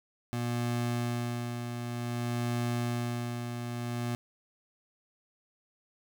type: tone with tremolo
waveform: 25% pulse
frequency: 120 Hz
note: B2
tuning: 49 cents flat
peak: -25 dBFS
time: 0.33-4.15 s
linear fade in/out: 0 ms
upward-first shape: sine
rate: 0.54 Hz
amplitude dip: 50%
effects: none